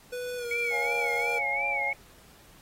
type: tone with pitch glide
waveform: square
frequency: 493.9 to 475.2 Hz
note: B4 to A#4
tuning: 0 to +33 cents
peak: -33 dBFS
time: 0.12-1.39 s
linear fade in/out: 10 ms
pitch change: -67 cents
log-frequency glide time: 0.37-0.46 s
type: tone with vibrato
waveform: sine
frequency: 2246 Hz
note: C#7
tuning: 22 cents sharp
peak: -27 dBFS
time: 0.51-1.93 s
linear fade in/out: 2 ms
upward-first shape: sine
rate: 2.8 Hz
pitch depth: 94 cents each way
type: chord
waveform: sine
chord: Db major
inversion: none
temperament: equal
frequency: 554.4 / 698.5 / 830.6 Hz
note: Db5 / F5 / Ab5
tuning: 0 / 0 / 0 cents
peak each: -37 / -37 / -33 dBFS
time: 0.7-1.94 s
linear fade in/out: 50 ms
effects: pink hiss -56 dBFS RMS until 2.61 s + AAC 48 kbps